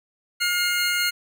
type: tone pair together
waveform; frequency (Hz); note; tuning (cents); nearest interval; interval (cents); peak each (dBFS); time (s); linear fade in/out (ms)
25% pulse; 1421.6 / 2130; F6 / C7; +30 / +30; perfect fifth; 700; -20; 0.4-1.11; 20
effects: none